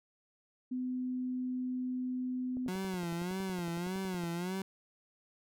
sine tone, 253.1 Hz, B3, 43 cents sharp, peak -33 dBFS, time 0.71-2.69 s, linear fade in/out 10 ms
click train, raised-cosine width 2 ms, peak -35 dBFS, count 19, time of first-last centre 2.57-4.237 s, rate 10.8 Hz
30% pulse tone with vibrato, 180 Hz, F#3, 47 cents flat, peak -32 dBFS, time 2.68-4.62 s, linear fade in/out 2 ms, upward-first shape sine, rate 1.7 Hz, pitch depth 110 cents each way
effects none

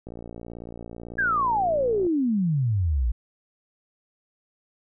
click train, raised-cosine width 2 ms, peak -25 dBFS, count 117, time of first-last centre 0.07-2.067 s, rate 58.1 Hz
sine exponential sweep, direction down, 1677 to 53.7 Hz, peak -20 dBFS, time 1.18-3.12 s, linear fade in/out 10 ms
effects none

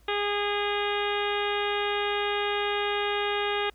harmonic tone, 410 Hz, G#4, 22 cents flat, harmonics 1 / 2 / 3 / 4 / 5 / 6 / 7 / 8 / 9, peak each -29 / -32 / -34 / -35 / -36 / -37 / -37 / -38 / -39 dBFS, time 0.08-3.7 s, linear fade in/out 5 ms, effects added 55 Hz sine -54 dBFS peak until 3.74 s + pink hiss -64 dBFS RMS until 3.74 s

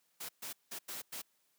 white noise bursts at uneven times, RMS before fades -43 dBFS, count 5, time 0.2-0.29 / 0.42-0.53 / 0.71-0.79 / 0.88-1.02 / 1.12-1.22 s, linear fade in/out 10 ms, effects white hiss -75 dBFS RMS until 1.58 s + high-pass 150 Hz 12 dB/octave

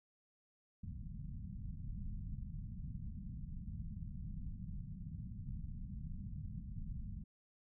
pink low-pass noise, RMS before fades -45 dBFS, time 0.83-7.24 s, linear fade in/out 5 ms, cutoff 210 Hz, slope 48 dB/octave, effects none

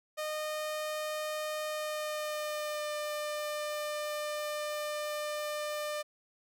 sawtooth tone with pitch glide, 613 to 599 Hz, D#5 to D5, -26 to +34 cents, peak -30 dBFS, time 0.17-6.03 s, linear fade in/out 20 ms, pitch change -40 cents, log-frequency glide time 1.66-2.98 s, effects none

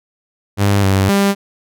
sawtooth tone with pitch steps, 100.6 / 96.7 / 198.9 Hz, G2 / G2 / G3, +45 / -23 / +25 cents, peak -7 dBFS, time 0.57-1.35 s, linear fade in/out 50 ms, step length 260 ms, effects none

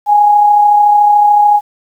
sine tone with amplitude modulation, 829 Hz, G#5, 3 cents flat, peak -3 dBFS, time 0.06-1.61 s, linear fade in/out 50 ms, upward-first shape sine, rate 33.7 Hz, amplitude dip 35%, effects 7-bit

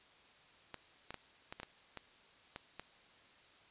clicks, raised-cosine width 0.3 ms, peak -28 dBFS, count 9, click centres 0.743 / 1.106 / 1.143 / 1.525 / 1.6 / 1.632 / 1.973 / 2.561 / 2.796 s, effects white hiss -63 dBFS RMS until 3.7 s + resampled to 8000 Hz

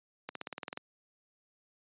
accelerating click train, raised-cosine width 0.3 ms, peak -22 dBFS, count 10, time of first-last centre 0.29-0.774 s, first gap 63 ms, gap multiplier 0.96, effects high-pass 200 Hz 12 dB/octave + resampled to 8000 Hz

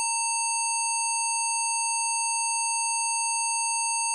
harmonic tone with a mistuned harmonic, 920 Hz, A#5, 23 cents flat, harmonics 1 / 3 / 5 / 7 / 9 / 10, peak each -29 / -34 / -35 / -32 / -30 / -32 dBFS, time 0-4.14 s, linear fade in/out 0 ms, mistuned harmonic 3, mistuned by -60 cents, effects none

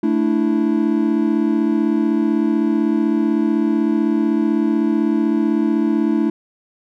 triangle chord, A suspended fourth, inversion none, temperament equal, 220 / 293.7 / 329.6 Hz, A3 / D4 / E4, 0 / 0 / 0 cents, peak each -17 dBFS, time 0.03-6.3 s, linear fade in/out 5 ms, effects none

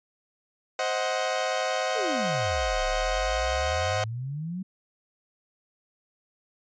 sawtooth chord, C diminished, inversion none, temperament equal with one note detuned, 523.3 / 629.1 / 740 Hz, C5 / Eb5 / Gb5, 0 / +19 / 0 cents, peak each -26 dBFS, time 0.79-4.04 s, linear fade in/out 2 ms
sine exponential two-way sweep, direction down then up, 488.9 to 32.28 to 192.6 Hz, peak -30 dBFS, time 1.95-4.63 s, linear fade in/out 10 ms, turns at 2.83 s
effects resampled to 16000 Hz

